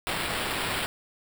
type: noise with sample-and-hold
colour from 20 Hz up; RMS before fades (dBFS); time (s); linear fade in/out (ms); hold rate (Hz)
violet; -30; 0.07-0.86; 0; 6300
effects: none